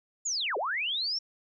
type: linear two-way sweep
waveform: sine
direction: down then up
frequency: 7210 to 370 to 5580 Hz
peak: -28 dBFS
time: 0.25-1.19 s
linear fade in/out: 10 ms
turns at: 0.57 s
effects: none